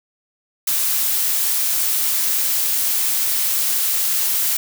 blue noise, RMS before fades -19 dBFS, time 0.67-4.57 s, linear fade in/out 5 ms, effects none

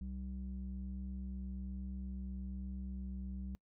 square tone with low-pass filter, 64.2 Hz, C2, 32 cents flat, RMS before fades -43 dBFS, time 0.01-3.55 s, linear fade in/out 0 ms, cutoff 170 Hz, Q 3.9, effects noise-tail reverb RT60 0.1 s tail -25 dB re dry

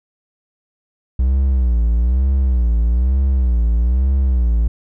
triangle tone with vibrato, 61.74 Hz, B1, in tune, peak -10 dBFS, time 1.19-4.68 s, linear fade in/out 5 ms, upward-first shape sine, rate 1.1 Hz, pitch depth 150 cents each way, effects none

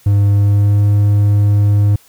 triangle tone with pitch glide, 101.1 to 102.57 Hz, G#2 to G#2, -46 to -21 cents, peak -6 dBFS, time 0.06-1.96 s, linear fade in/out 5 ms, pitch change +25 cents, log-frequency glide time 0.3-0.85 s, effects white hiss -48 dBFS RMS until 2.08 s

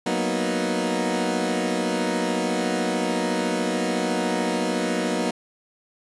20% pulse chord, B major seventh, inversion second, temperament equal, 185 / 233.1 / 246.9 / 311.1 Hz, F#3 / A#3 / B3 / D#4, 0 / 0 / 0 / 0 cents, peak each -23 dBFS, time 0.06-5.31 s, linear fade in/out 5 ms, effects resampled to 24000 Hz

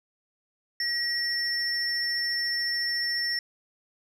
sine tone pair together, 1906 / 5407 Hz, A#6 / E8, +38 / +43 cents, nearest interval octave + tritone, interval 1805 cents, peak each -28 / -26 dBFS, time 0.8-3.39 s, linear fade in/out 2 ms, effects tanh soft clip ceiling -21 dBFS

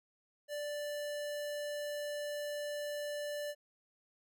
square tone, 587 Hz, D5, 1 cent flat, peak -38 dBFS, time 0.48-3.55 s, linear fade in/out 50 ms, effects none

